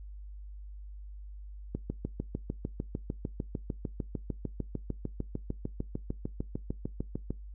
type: click train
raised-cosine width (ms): 3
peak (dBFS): -20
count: 38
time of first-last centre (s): 1.75-7.306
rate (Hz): 6.66
effects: noise-tail reverb RT60 0.2 s tail -22 dB re dry + added 50 Hz sine -42 dBFS peak until 7.54 s